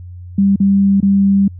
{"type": "tone with dropouts", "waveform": "sine", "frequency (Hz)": 197.2, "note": "G3", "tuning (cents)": 11, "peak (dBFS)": -8, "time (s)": [0.38, 1.48], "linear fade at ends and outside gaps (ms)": 5, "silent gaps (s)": [[0.56, 0.601], [1.004, 1.027]], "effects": ["added 89 Hz sine -29 dBFS peak until 1.59 s"]}